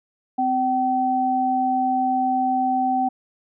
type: tone pair together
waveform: sine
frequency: 258 / 766 Hz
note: C4 / G5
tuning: -24 / -40 cents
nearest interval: octave + perfect fifth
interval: 1884 cents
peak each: -24 / -19 dBFS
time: 0.38-3.09 s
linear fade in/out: 10 ms
effects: none